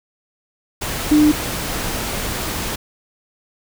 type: tone in noise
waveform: sine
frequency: 301.3 Hz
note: D4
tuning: 44 cents sharp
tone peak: -9 dBFS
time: 1.11-1.32 s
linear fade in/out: 10 ms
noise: pink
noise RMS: -24 dBFS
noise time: 0.81-2.76 s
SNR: +12 dB
effects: none